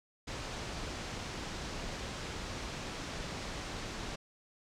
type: low-pass noise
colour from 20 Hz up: pink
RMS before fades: -41 dBFS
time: 0.27-4.16 s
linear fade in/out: 10 ms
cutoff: 6900 Hz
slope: 24 dB/octave
effects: none